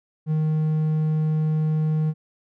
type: tone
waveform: triangle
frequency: 155.56 Hz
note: D#3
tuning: in tune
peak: -17 dBFS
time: 0.26-2.14 s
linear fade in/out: 50 ms
effects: none